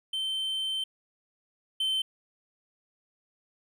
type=tone pair in turn; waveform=triangle; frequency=3100 / 3088 Hz; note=G7 / G7; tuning=-20 / -27 cents; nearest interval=unison; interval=7 cents; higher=first; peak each=-27 / -24 dBFS; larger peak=second; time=0.13-0.84 / 1.8-2.02 s; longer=first; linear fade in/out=5 ms; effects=none